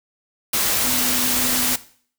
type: tone in noise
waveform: sine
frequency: 250 Hz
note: B3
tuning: 21 cents sharp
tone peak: -29 dBFS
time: 0.84-1.74 s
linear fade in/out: 5 ms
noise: white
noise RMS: -20 dBFS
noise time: 0.53-1.76 s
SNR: -12 dB
effects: noise-tail reverb RT60 0.5 s tail -17 dB re dry